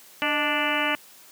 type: harmonic tone with a mistuned harmonic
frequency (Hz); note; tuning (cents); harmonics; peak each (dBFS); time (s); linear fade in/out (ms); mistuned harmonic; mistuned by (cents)
293.7; D4; 0; 1 / 2 / 3 / 4 / 5 / 6 / 7 / 8 / 9 / 10; -31 / -31 / -31 / -31 / -31 / -31 / -31 / -31 / -31 / -31; 0.22-0.95; 0; 2; +70
effects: white hiss -50 dBFS RMS until 1.31 s + high-pass 150 Hz 12 dB/octave